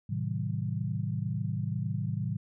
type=chord; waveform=sine; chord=A diminished seventh; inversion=none; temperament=just; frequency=110 / 132 / 158.4 / 190.08 Hz; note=A2 / C3 / Eb3 / Gb3; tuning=0 / +16 / +31 / +47 cents; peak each=-33 / -35 / -35 / -37 dBFS; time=0.09-2.37 s; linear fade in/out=10 ms; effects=none